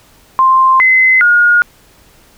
sine tone with pitch steps, 1049 / 2046 / 1433 Hz, C6 / C7 / F6, +4 / -39 / +44 cents, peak -5 dBFS, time 0.39-1.62 s, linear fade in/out 0 ms, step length 410 ms, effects pink hiss -46 dBFS RMS until 2.37 s

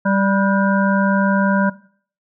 harmonic tone with a mistuned harmonic, 196 Hz, G3, in tune, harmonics 1 / 3 / 5 / 7 / 8, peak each -16 / -21 / -23 / -24 / -25 dBFS, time 0.05-1.7 s, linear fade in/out 10 ms, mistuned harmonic 7, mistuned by +87 cents, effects noise-tail reverb RT60 0.5 s tail -18 dB re dry

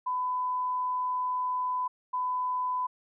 sine tone pair in turn, 1003 / 1003 Hz, B5 / B5, +26 / +26 cents, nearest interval unison, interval 0 cents, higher neither, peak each -27 dBFS, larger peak neither, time 0.06-1.88 / 2.13-2.87 s, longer first, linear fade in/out 10 ms, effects none

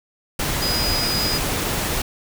sine tone in noise, 4948 Hz, D#8, 10 cents flat, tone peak -22 dBFS, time 0.62-1.38 s, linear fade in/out 5 ms, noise pink, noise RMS -23 dBFS, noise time 0.39-2.02 s, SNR -2 dB, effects none

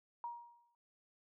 sine tone with exponential decay, 947 Hz, A#5, 27 cents sharp, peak -38 dBFS, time 0.24-0.75 s, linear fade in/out 1 ms, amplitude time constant 110 ms, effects none

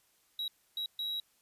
triangle tone bursts at uneven times, 3864 Hz, B7, 39 cents flat, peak -32 dBFS, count 3, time 0.39-0.48 / 0.77-0.86 / 0.99-1.2 s, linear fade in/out 2 ms, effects white hiss -70 dBFS RMS until 1.41 s + resampled to 32000 Hz

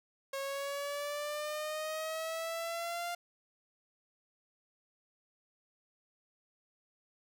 sawtooth exponential sweep, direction up, 544 to 699 Hz, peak -32 dBFS, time 0.33-3.15 s, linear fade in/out 5 ms, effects none

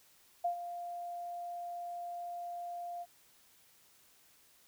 sine tone with ADSR envelope, 698.5 Hz, F5, in tune, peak -28 dBFS, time 0.44-3.06 s, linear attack 10 ms, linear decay 99 ms, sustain -11 dB, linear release 44 ms, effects white hiss -65 dBFS RMS until 4.67 s

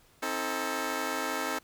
10% pulse chord, A diminished, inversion first, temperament just, 264 / 316.8 / 440 Hz, C4 / Eb4 / A4, +16 / +31 / 0 cents, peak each -27 dBFS, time 0.22-1.59 s, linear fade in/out 10 ms, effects pink hiss -62 dBFS RMS until 1.63 s

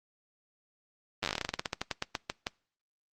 slowing click train, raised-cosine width 0.2 ms, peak -13 dBFS, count 23, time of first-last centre 1.23-2.469 s, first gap 9 ms, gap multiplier 1.15, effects noise-tail reverb RT60 0.5 s tail -26 dB re dry + Opus 24 kbps

